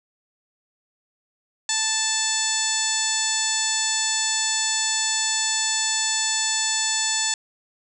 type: harmonic tone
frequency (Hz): 880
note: A5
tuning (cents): 0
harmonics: 1 / 2 / 3 / 4 / 5 / 6 / 7 / 8 / 9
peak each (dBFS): -33 / -30 / -34 / -29 / -29 / -32 / -32 / -27 / -27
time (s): 1.69-7.34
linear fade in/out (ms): 2
effects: 9-bit